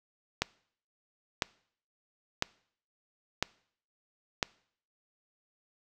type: click train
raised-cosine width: 0.2 ms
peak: -9 dBFS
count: 5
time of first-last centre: 0.42-4.428 s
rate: 0.998 Hz
effects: noise-tail reverb RT60 0.6 s tail -23 dB re dry

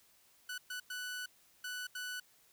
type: tone bursts at uneven times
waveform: sawtooth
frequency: 1487 Hz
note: F#6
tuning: 8 cents sharp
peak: -36 dBFS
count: 5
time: 0.49-0.58 / 0.7-0.8 / 0.9-1.26 / 1.64-1.87 / 1.95-2.2 s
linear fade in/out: 5 ms
effects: white hiss -67 dBFS RMS until 2.52 s

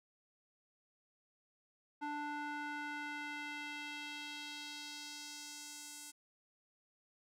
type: tone with band-pass filter sweep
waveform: square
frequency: 294.5 Hz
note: D4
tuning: 5 cents sharp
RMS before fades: -45 dBFS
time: 2.01-6.12 s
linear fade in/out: 20 ms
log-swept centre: 990 to 8500 Hz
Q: 1.5
effects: none

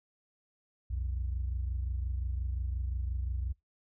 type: tone pair together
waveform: sine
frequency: 62.3 / 88 Hz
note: B1 / F2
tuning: +16 / +14 cents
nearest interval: tritone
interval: 598 cents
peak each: -31 / -37 dBFS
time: 0.9-3.53 s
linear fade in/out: 10 ms
effects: noise-tail reverb RT60 0.2 s tail -25 dB re dry + tanh soft clip ceiling -25 dBFS

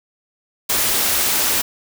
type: band-stop noise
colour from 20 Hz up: white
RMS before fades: -18 dBFS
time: 0.69-1.62 s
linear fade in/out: 10 ms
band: 120 to 170 Hz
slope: 96 dB/octave
effects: none

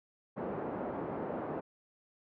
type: band-pass noise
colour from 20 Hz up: pink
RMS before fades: -38 dBFS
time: 0.36-1.61 s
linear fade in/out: 20 ms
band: 250 to 760 Hz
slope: 12 dB/octave
effects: low-pass 2000 Hz 12 dB/octave

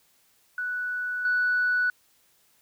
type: tone with level steps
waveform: sine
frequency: 1480 Hz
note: F#6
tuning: in tune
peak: -27 / -20 dBFS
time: 0.58-1.9 s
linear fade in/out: 2 ms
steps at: 1.25 s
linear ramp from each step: 2 ms
effects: tanh soft clip ceiling -17 dBFS + white hiss -64 dBFS RMS until 2.61 s

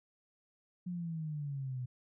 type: exponential sweep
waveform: sine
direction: down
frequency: 181.3 to 123.47 Hz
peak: -36 dBFS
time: 0.86-1.86 s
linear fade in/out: 10 ms
effects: none

